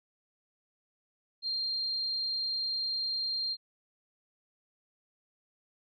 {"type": "tone", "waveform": "sine", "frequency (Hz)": 4190, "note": "C8", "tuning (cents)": 2, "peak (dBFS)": -30, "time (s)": [1.42, 3.57], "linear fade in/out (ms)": 50, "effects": []}